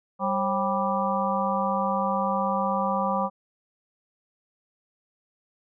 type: harmonic tone with a mistuned harmonic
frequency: 196 Hz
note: G3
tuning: in tune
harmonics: 1 / 3 / 4 / 5 / 6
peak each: -29 / -29 / -29 / -29 / -29 dBFS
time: 0.19-3.3 s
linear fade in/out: 50 ms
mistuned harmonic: 3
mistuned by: -150 cents
effects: none